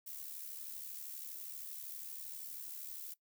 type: noise with amplitude modulation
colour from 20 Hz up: violet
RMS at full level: -44 dBFS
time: 0.06-3.14 s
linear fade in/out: 10 ms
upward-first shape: sine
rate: 72.6 Hz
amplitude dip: 55%
effects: noise-tail reverb RT60 0.1 s tail -18 dB re dry